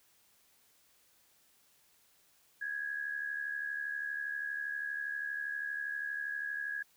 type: tone with amplitude modulation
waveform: sine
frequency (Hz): 1661.2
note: G#6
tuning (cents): 0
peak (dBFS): -32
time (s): 2.61-6.83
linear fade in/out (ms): 10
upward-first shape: sine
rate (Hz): 72.5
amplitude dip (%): 65
effects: white hiss -68 dBFS RMS until 6.96 s